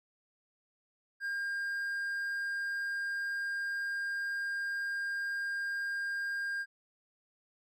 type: tone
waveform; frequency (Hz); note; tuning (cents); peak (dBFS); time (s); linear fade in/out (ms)
triangle; 1607; G6; +43; -31; 1.2-6.66; 50
effects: none